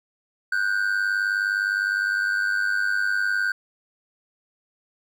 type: ring-modulated tone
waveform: triangle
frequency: 1513 Hz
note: F#6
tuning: 38 cents sharp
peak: -16 dBFS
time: 0.52-3.52 s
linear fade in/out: 5 ms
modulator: 49.8 Hz
effects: none